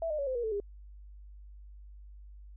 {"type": "tone with pitch steps", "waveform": "sine", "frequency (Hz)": [659.3, 608.1, 560.8, 517.3, 477.1, 440, 405.8], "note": ["E5", "D#5", "C#5", "C5", "A#4", "A4", "G#4"], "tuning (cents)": [0, -40, 20, -20, 40, 0, -40], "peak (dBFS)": -30, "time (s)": [0.02, 0.601], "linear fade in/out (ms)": 2, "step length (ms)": 83, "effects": ["added 50 Hz sine -47 dBFS peak until 2.56 s"]}